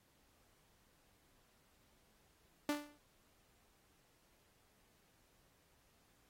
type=tone with exponential decay; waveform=sawtooth; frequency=293.7 Hz; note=D4; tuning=in tune; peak=-28 dBFS; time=2.69-2.98 s; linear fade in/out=2 ms; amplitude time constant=62 ms; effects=pink hiss -73 dBFS RMS until 6.29 s + AAC 48 kbps